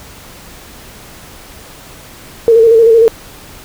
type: tone with vibrato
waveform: sine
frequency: 455 Hz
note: A#4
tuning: 42 cents flat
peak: -3 dBFS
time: 2.48-3.08 s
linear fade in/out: 0 ms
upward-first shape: square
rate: 13 Hz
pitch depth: 38 cents each way
effects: pink hiss -35 dBFS RMS until 3.64 s